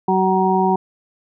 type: harmonic tone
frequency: 188.3 Hz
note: F#3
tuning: 31 cents sharp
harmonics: 1 / 2 / 4 / 5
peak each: -19 / -19 / -19 / -19 dBFS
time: 0.08-0.76 s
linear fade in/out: 5 ms
effects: none